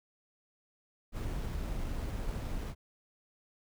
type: noise with sample-and-hold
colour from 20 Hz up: brown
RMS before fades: -36 dBFS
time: 1.12-2.75 s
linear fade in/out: 50 ms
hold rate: 8820 Hz
effects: none